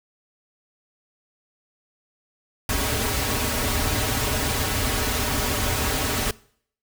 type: noise with comb filter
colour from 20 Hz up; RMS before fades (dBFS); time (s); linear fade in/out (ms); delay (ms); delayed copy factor
pink; -24; 2.69-6.31; 2; 5.8; -0.85
effects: noise-tail reverb RT60 0.6 s tail -22 dB re dry

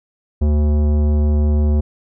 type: tone with tanh clipping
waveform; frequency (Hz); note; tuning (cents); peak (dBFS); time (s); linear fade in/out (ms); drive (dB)
sine; 74.5; D2; +25; -14; 0.41-1.81; 10; 15
effects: none

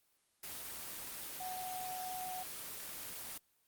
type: tone in noise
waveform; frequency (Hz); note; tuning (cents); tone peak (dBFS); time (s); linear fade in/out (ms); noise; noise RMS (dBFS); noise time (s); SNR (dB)
sine; 740; F#5; 0; -41; 1.4-2.43; 5; white; -45; 0.43-3.38; +1
effects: white hiss -75 dBFS RMS until 3.67 s + Opus 24 kbps

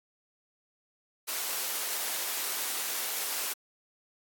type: high-pass noise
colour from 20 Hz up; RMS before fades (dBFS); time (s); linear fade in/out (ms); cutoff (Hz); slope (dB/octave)
white; -33; 1.27-3.54; 20; 420; 12
effects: AAC 64 kbps

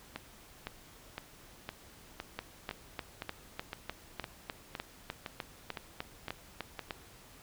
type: two click trains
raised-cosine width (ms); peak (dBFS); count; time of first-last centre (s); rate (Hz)
0.3; -22 / -20; 14 / 16; 0.16-6.793 / 2.39-6.908; 1.96 / 3.32
effects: pink hiss -56 dBFS RMS until 7.42 s

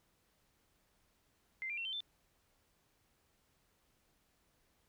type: tone with pitch steps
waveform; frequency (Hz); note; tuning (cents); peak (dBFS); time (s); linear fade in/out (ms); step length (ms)
sine; 2082 / 2378 / 2716 / 3102 / 3542; C7 / D7 / F7 / G7 / A7; -9 / +21 / -49 / -19 / +11; -38; 1.62-2.005; 0; 77
effects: pink hiss -75 dBFS RMS until 4.88 s

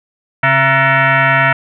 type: tone with frequency modulation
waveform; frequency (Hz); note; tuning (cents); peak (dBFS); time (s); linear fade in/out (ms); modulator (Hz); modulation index
sine; 266.6; C4; +33; -8; 0.43-1.53; 5; 403; 5.2
effects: none

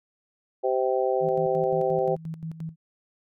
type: harmonic tone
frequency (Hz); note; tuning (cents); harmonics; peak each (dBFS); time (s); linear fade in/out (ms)
129.5; C3; -17; 3 / 4 / 5 / 6; -26 / -25 / -30 / -29; 0.63-2.16; 20
type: tone with tremolo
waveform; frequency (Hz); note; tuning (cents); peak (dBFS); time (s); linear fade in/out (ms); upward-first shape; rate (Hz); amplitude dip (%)
sine; 161.6; E3; -34; -30; 1.2-2.76; 50; square; 5.7; 70
effects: none

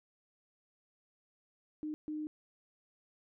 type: tone bursts at uneven times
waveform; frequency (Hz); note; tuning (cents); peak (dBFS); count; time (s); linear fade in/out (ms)
sine; 305.3; D#4; -33; -36; 2; 1.83-1.94 / 2.08-2.27; 0
effects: none

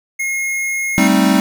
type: tone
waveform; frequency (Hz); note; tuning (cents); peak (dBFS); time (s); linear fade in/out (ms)
square; 2153; C7; +49; -18; 0.19-1.08; 10
type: chord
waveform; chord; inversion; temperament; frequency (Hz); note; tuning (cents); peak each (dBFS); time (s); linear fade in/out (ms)
square; A half-diminished seventh; third; equal; 196 / 220 / 261.6 / 311.1; G3 / A3 / C4 / Eb4; 0 / 0 / 0 / 0; -15 / -19 / -16 / -18; 0.98-1.4; 0
effects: none

